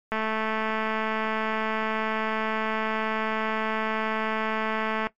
click train, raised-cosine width 0.5 ms, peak -13 dBFS, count 1085, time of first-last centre 0.12-5.07 s, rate 219 Hz, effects noise-tail reverb RT60 0.1 s tail -17 dB re dry + MP3 64 kbps

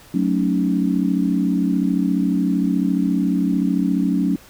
sine chord, D# half-diminished seventh, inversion first, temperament equal, 185 / 220 / 277.2 / 311.1 Hz, F#3 / A3 / C#4 / D#4, 0 / 0 / 0 / 0 cents, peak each -20 / -23 / -20 / -26 dBFS, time 0.14-4.36 s, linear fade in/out 5 ms, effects pink hiss -46 dBFS RMS until 4.49 s

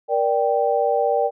sine chord, G minor, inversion first, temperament equal with one note detuned, 471 / 587.3 / 784 Hz, Bb4 / D5 / G5, +18 / 0 / 0 cents, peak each -21 dBFS, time 0.08-1.31 s, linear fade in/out 50 ms, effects none

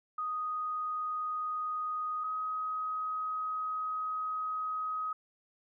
sine tone pair in turn, 1244.5 / 1261.9 Hz, D#6 / D#6, 0 / +24 cents, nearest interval unison, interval 24 cents, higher second, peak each -32 / -32 dBFS, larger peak neither, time 0.18-2.24 / 2.24-5.13 s, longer second, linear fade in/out 5 ms, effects none

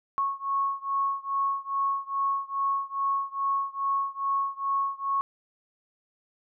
sine beating tone pair, 1100 / 1102.4 Hz, C#6 / C#6, -14 / -10 cents, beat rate 2.4 Hz, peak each -28 / -29 dBFS, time 0.18-5.21 s, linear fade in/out 0 ms, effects none

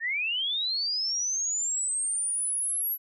sine linear sweep, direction up, 1760 to 11750 Hz, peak -26 dBFS, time 0-2.98 s, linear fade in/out 50 ms, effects none

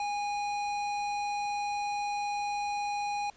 sine tone with hard clipping, 821 Hz, G#5, 20 cents flat, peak -32 dBFS, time 0-3.3 s, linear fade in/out 2 ms, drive 15 dB, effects pink hiss -59 dBFS RMS until 3.36 s + resampled to 16000 Hz

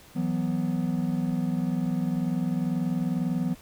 triangle chord, E suspended second, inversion none, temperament equal, 164.81 / 185 / 246.9 Hz, E3 / F#3 / B3, 0 / 0 / 0 cents, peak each -27 dBFS, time 0.15-3.55 s, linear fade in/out 20 ms, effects pink hiss -52 dBFS RMS until 3.61 s

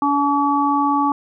harmonic tone, 285.1 Hz, C#4, 49 cents sharp, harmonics 1 / 3 / 4, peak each -19 / -19 / -19 dBFS, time 0.02-1.12 s, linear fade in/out 2 ms, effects none

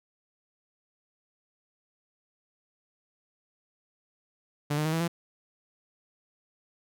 sawtooth tone with pitch steps, 146.83 / 152.27 / 157.91 / 163.77 / 169.84 Hz, D3 / D#3 / D#3 / E3 / F3, 0 / -37 / +26 / -11 / -48 cents, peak -22 dBFS, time 4.7-5.08 s, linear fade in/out 10 ms, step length 76 ms, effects none

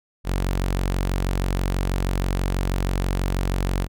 sawtooth tone, 46.2 Hz, F#1, 2 cents flat, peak -17 dBFS, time 0.24-3.88 s, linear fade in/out 50 ms, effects none

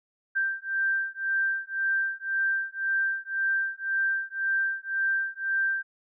sine beating tone pair, 1572 / 1573.9 Hz, G6 / G6, +4 / +7 cents, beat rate 1.9 Hz, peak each -28 dBFS, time 0.35-5.83 s, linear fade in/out 20 ms, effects none

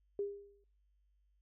sine tone with exponential decay, 403.5 Hz, G#4, 50 cents flat, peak -32 dBFS, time 0.19-0.64 s, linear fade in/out 2 ms, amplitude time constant 97 ms, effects noise-tail reverb RT60 0.3 s tail -21 dB re dry + added 50 Hz sine -70 dBFS peak until 1.41 s

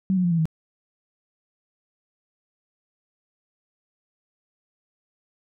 sine tone with pitch steps, 190 / 181.84 / 174.03 / 166.56 / 159.4 Hz, F#3 / F#3 / F3 / E3 / D#3, +46 / -30 / -6 / +18 / +42 cents, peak -18 dBFS, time 0.1-0.455 s, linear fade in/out 0 ms, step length 71 ms, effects none

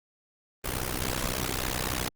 pink noise with amplitude modulation, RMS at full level -27 dBFS, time 0.64-2.09 s, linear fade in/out 10 ms, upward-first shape sine, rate 63.5 Hz, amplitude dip 85%, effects Opus 24 kbps

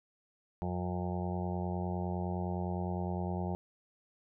harmonic tone, 89.8 Hz, F2, 49 cents sharp, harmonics 1 / 2 / 4 / 5 / 6 / 7 / 8 / 9 / 10, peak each -37 / -36 / -42 / -48 / -50 / -46 / -46 / -44 / -49 dBFS, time 0.62-3.55 s, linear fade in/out 0 ms, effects none

